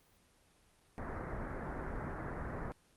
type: low-pass noise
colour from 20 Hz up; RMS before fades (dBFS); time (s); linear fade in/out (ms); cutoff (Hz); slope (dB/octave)
pink; -41; 0.98-2.72; 0; 1900; 48
effects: pink hiss -68 dBFS RMS until 2.96 s + Opus 24 kbps